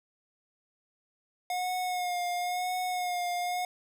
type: tone with vibrato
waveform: square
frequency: 720 Hz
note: F#5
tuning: 47 cents flat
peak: -30 dBFS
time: 1.5-3.65 s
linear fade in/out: 2 ms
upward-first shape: sine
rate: 0.97 Hz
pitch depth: 31 cents each way
effects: none